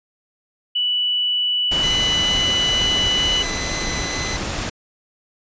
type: tone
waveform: sine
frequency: 2960 Hz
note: F#7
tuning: in tune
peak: -17 dBFS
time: 0.75-3.43 s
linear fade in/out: 10 ms
type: noise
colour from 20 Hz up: pink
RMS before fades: -25 dBFS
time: 1.71-4.7 s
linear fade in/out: 10 ms
type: tone with vibrato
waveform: 15% pulse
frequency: 2016 Hz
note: B6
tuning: 35 cents sharp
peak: -19 dBFS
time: 1.83-4.37 s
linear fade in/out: 5 ms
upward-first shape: triangle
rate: 2.2 Hz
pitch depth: 8 cents each way
effects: resampled to 16000 Hz